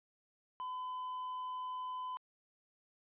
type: tone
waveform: triangle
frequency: 1011 Hz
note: B5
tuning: 40 cents sharp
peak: -37 dBFS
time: 0.6-2.17 s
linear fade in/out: 0 ms
effects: resampled to 8000 Hz